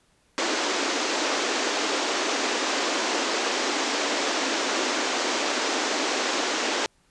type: band-pass noise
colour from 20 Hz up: pink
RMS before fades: -26 dBFS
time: 0.38-6.86 s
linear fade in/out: 0 ms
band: 260 to 7200 Hz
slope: 48 dB/octave
effects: pink hiss -64 dBFS RMS until 7.1 s + resampled to 24000 Hz

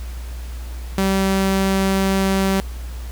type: tone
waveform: sawtooth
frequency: 193 Hz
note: G3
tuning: 27 cents flat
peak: -12 dBFS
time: 0.98-2.6 s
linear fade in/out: 0 ms
effects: added 60 Hz sine -27 dBFS peak until 3.11 s + pink hiss -42 dBFS RMS until 3.11 s

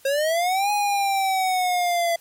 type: linear two-way sweep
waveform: square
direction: up then down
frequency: 534 to 831 to 673 Hz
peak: -20 dBFS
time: 0.05-2.16 s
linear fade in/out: 5 ms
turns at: 0.71 s
effects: white hiss -53 dBFS RMS until 2.2 s + MP3 64 kbps

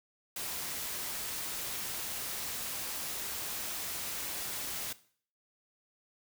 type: noise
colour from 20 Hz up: white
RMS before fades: -38 dBFS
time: 0.36-4.93 s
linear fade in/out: 5 ms
effects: noise-tail reverb RT60 0.5 s tail -17 dB re dry

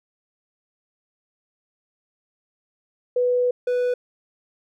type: tone pair in turn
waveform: sine / triangle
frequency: 493.9 / 493.9 Hz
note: B4 / B4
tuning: 0 / 0 cents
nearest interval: unison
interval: 0 cents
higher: neither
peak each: -17 dBFS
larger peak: neither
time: 3.16-3.51 / 3.67-3.94 s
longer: first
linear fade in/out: 5 ms
effects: none

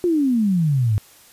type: exponential sweep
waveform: sine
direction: down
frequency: 364.1 to 100.4 Hz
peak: -15 dBFS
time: 0.04-0.98 s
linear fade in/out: 0 ms
effects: white hiss -49 dBFS RMS until 1.32 s + resampled to 32000 Hz

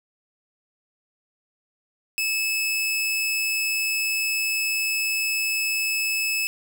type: tone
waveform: sawtooth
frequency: 2603 Hz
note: E7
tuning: 22 cents flat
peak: -19 dBFS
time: 2.18-6.47 s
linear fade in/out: 0 ms
effects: none

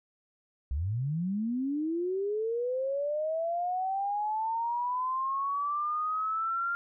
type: linear sweep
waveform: sine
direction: up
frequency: 61.4 to 1396.9 Hz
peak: -28 dBFS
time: 0.71-6.75 s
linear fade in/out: 0 ms
effects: none

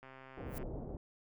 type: click train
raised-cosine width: 0.5 ms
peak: -38 dBFS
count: 80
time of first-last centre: 0.03-0.628 s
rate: 132 Hz
type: low-pass noise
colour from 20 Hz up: pink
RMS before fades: -43 dBFS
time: 0.37-0.97 s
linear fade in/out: 2 ms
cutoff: 660 Hz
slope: 24 dB/octave
type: noise with exponential growth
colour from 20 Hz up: violet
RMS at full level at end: -44 dBFS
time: 0.46-0.58 s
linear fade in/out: 0 ms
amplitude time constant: 25 ms
effects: none

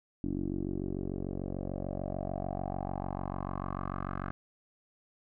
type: tone with low-pass filter sweep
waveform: 10% pulse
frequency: 46.76 Hz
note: F#1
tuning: 19 cents sharp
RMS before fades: -36 dBFS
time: 0.24-4.31 s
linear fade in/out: 0 ms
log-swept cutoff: 300 to 1400 Hz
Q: 4.4
effects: none

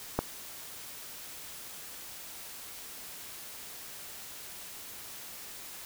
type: click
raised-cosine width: 1 ms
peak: -12 dBFS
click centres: 0.19 s
effects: white hiss -45 dBFS RMS until 5.85 s

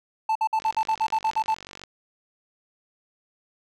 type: tone bursts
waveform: triangle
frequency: 880 Hz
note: A5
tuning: in tune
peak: -18 dBFS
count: 11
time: 0.29-1.544 s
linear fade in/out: 5 ms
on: 64 ms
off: 55 ms
type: click train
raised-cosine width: 0.2 ms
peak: -22 dBFS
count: 60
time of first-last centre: 0.6-1.837 s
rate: 47.7 Hz
effects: none

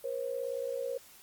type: tone pair together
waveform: sine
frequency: 480 / 538.3 Hz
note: B4 / C5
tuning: -49 / +49 cents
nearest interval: major second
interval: 198 cents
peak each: -36 / -35 dBFS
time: 0.04-0.98 s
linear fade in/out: 5 ms
effects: white hiss -56 dBFS RMS until 1.22 s + Opus 32 kbps

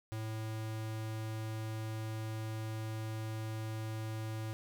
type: tone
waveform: square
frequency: 110 Hz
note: A2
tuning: in tune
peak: -38 dBFS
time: 0.12-4.53 s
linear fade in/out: 0 ms
effects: none

